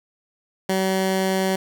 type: tone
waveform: 15% pulse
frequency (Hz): 190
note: F#3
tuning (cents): +46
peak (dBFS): -13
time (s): 0.69-1.56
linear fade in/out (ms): 5
effects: none